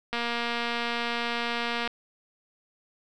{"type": "click train", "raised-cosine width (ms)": 0.3, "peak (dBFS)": -14, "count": 413, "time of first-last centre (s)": [0.13, 1.876], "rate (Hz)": 236, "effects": []}